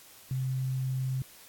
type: tone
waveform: sine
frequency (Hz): 130.81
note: C3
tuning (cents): 0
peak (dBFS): -28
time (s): 0.31-1.22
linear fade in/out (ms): 2
effects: white hiss -53 dBFS RMS until 1.48 s + AAC 64 kbps